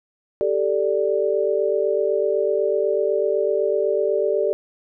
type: chord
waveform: sine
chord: G suspended second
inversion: none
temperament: equal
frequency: 392 / 440 / 587.3 Hz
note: G4 / A4 / D5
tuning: 0 / 0 / 0 cents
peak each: -22 dBFS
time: 0.41-4.53 s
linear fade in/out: 0 ms
effects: none